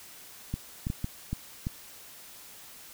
clicks, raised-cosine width 5 ms, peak -18 dBFS, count 6, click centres 0.54 / 0.869 / 0.901 / 1.044 / 1.33 / 1.669 s, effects white hiss -49 dBFS RMS until 2.93 s

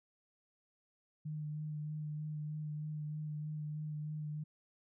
sine tone with vibrato, 151.8 Hz, D#3, 42 cents flat, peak -38 dBFS, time 1.25-4.44 s, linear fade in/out 10 ms, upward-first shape sine, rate 3.2 Hz, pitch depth 17 cents each way, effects none

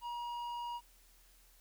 sine tone with tanh clipping, 954 Hz, A#5, 40 cents sharp, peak -40 dBFS, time 0.01-0.81 s, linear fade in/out 50 ms, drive 9 dB, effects added 40 Hz sine -64 dBFS peak until 1.6 s + white hiss -66 dBFS RMS until 1.6 s

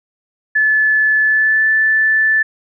sine tone with pitch glide, 1731 to 1754.2 Hz, A6 to A6, -29 to -6 cents, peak -10 dBFS, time 0.55-2.43 s, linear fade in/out 10 ms, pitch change +23 cents, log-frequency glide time 1.23-1.67 s, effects none

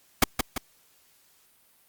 pink noise with echo, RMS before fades -17 dBFS, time 0.22-0.24 s, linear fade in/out 5 ms, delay 170 ms, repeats 2, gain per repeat -6 dB, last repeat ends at 0.58 s, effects white hiss -62 dBFS RMS until 1.88 s + Opus 48 kbps

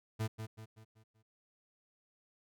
40% pulse tone with echo, 110 Hz, A2, in tune, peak -32 dBFS, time 0.19-0.28 s, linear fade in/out 20 ms, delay 190 ms, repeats 5, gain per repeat -7 dB, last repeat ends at 1.23 s, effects none

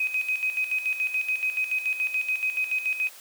sine tone with tremolo, 2521 Hz, D#7, 22 cents sharp, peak -22 dBFS, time 0-3.09 s, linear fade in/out 5 ms, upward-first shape square, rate 7 Hz, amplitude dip 65%, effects white hiss -47 dBFS RMS until 3.2 s + high-pass 400 Hz 12 dB/octave

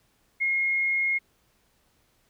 sine tone, 2150 Hz, C7, 47 cents sharp, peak -22 dBFS, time 0.4-1.19 s, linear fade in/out 20 ms, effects pink hiss -67 dBFS RMS until 2.29 s

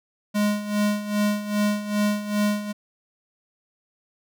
square tone with tremolo, 207.7 Hz, G#3, in tune, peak -19 dBFS, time 0.34-2.73 s, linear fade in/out 20 ms, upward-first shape sine, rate 2.5 Hz, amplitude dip 75%, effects none

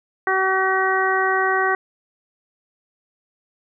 harmonic tone, 380 Hz, F#4, 46 cents sharp, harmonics 1 / 2 / 3 / 4 / 5, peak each -23 / -23 / -23 / -23 / -23 dBFS, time 0.27-1.75 s, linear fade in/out 2 ms, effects none

